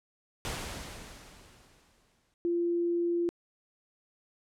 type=noise with exponential decay; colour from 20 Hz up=pink; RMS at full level=-34 dBFS; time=0.45-2.34 s; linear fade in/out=0 ms; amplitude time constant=410 ms
type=tone; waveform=sine; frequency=344.2 Hz; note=F4; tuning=25 cents flat; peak=-26 dBFS; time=2.45-3.29 s; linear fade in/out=0 ms
effects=low-pass 10000 Hz 12 dB/octave